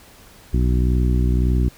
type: harmonic tone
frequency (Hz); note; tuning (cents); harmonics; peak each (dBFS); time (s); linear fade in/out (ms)
61.74; B1; 0; 1 / 2 / 3 / 4 / 5 / 6; -16 / -22 / -26 / -28 / -30 / -32; 0.53-1.69; 10
effects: pink hiss -47 dBFS RMS until 1.77 s